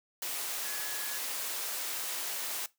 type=tone in noise; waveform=sine; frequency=1690 Hz; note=G#6; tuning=30 cents sharp; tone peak=-44 dBFS; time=0.65-1.18 s; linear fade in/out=2 ms; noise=white; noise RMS=-36 dBFS; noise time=0.22-2.66 s; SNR=-11 dB; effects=noise-tail reverb RT60 0.2 s tail -19 dB re dry + high-pass 400 Hz 12 dB/octave